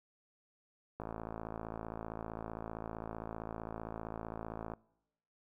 click train, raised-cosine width 1 ms, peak -27 dBFS, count 208, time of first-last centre 1-4.736 s, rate 55.4 Hz, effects noise-tail reverb RT60 0.9 s tail -24 dB re dry

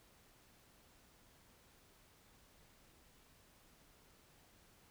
silence, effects pink hiss -67 dBFS RMS until 4.9 s

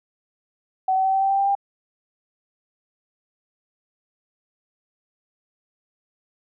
sine tone with pitch steps, 756 / 761.7 / 767.4 / 773.2 / 779.1 / 784.9 / 790.8 / 796.8 Hz, F#5 / G5 / G5 / G5 / G5 / G5 / G5 / G5, +37 / -50 / -37 / -24 / -11 / +2 / +15 / +28 cents, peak -17 dBFS, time 0.88-1.552 s, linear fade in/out 5 ms, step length 84 ms, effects none

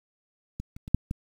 clicks, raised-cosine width 5 ms, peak -21 / -30 / -26 / -7 / -17 dBFS, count 5, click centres 0.6 / 0.765 / 0.879 / 0.946 / 1.111 s, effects 8-bit

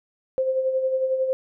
sine tone with tremolo, 523.3 Hz, C5, in tune, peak -18 dBFS, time 0.38-1.33 s, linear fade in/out 0 ms, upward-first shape sine, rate 11 Hz, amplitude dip 50%, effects none

